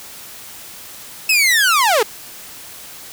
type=linear sweep; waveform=sawtooth; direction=down; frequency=2637 to 392 Hz; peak=-8 dBFS; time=1.29-2.03 s; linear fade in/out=5 ms; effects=white hiss -36 dBFS RMS until 3.12 s